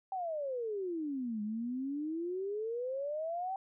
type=exponential two-way sweep; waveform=sine; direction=down then up; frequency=782 to 206.4 to 782 Hz; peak=-34 dBFS; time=0.12-3.56 s; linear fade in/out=2 ms; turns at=1.42 s; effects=none